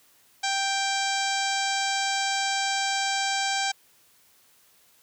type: harmonic tone with a mistuned harmonic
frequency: 784 Hz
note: G5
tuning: in tune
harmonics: 1 / 2 / 3 / 4 / 5 / 6 / 7 / 8 / 9 / 10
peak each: -28 / -31 / -33 / -34 / -35 / -36 / -36 / -37 / -38 / -38 dBFS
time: 0.43-3.72 s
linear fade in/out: 10 ms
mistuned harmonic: 4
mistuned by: +25 cents
effects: white hiss -60 dBFS RMS until 5.02 s + high-pass 60 Hz 12 dB/octave